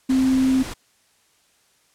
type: tone in noise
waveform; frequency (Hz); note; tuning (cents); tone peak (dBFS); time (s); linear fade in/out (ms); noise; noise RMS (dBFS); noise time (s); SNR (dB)
sine; 261.7; C4; 0; -15; 0.09-0.63; 10; pink; -33; 0.09-0.74; +15
effects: white hiss -61 dBFS RMS until 1.94 s + low-pass 10000 Hz 12 dB/octave